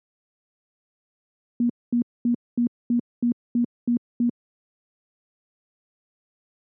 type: tone bursts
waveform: sine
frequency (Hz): 239.1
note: A#3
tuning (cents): +44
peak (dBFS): -17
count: 9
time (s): 1.6-4.295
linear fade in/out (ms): 2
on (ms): 95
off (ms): 230
effects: high-pass 150 Hz 12 dB/octave